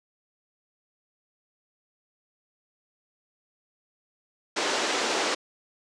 pink band-pass noise, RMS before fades -27 dBFS, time 4.56-5.35 s, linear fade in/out 10 ms, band 310 to 7000 Hz, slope 24 dB/octave, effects resampled to 22050 Hz

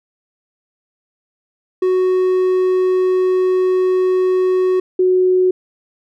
triangle / sine tone pair in turn, 370 / 368.4 Hz, F#4 / F#4, 0 / -7 cents, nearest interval unison, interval 7 cents, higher first, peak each -10 dBFS, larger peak neither, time 1.82-4.8 / 4.99-5.51 s, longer first, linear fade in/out 5 ms, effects none

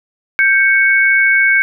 sine tone pair together, 1571.6 / 2219 Hz, G6 / C#7, +4 / +1 cents, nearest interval tritone, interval 597 cents, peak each -11 dBFS, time 0.39-1.62 s, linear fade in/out 0 ms, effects none

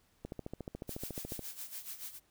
click train, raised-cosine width 2 ms, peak -27 dBFS, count 17, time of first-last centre 0.25-1.393 s, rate 14 Hz
blue noise with tremolo, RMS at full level -42 dBFS, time 0.87-2.2 s, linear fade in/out 50 ms, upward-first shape sine, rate 7 Hz, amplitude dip 75%
effects pink hiss -71 dBFS RMS until 2.3 s

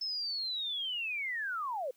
sine linear sweep, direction down, 5274 to 480 Hz, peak -33 dBFS, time 0.01-1.91 s, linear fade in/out 5 ms, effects white hiss -69 dBFS RMS until 1.96 s + high-pass 150 Hz 12 dB/octave

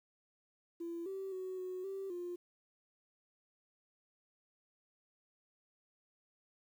sine tone with pitch steps, 338.6 / 385.8 / 373.1 / 368.3 / 388.3 / 352.6 Hz, E4 / G4 / F#4 / F#4 / G4 / F4, +46 / -28 / +14 / -8 / -16 / +17 cents, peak -38 dBFS, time 0.8-2.36 s, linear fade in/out 10 ms, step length 260 ms, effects tanh soft clip ceiling -36 dBFS + 11-bit

